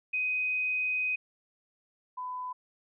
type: tone pair in turn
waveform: sine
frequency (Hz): 2507 / 1002.7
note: D#7 / B5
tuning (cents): +12 / +26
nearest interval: octave + major third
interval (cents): 1586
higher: first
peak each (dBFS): -27 / -34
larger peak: first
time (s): 0.13-1.16 / 2.17-2.53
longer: first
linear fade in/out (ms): 10
effects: none